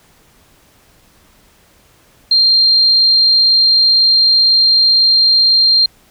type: tone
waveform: sine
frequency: 4186 Hz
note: C8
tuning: in tune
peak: -7 dBFS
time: 2.31-5.86 s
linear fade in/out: 5 ms
effects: pink hiss -50 dBFS RMS until 6.1 s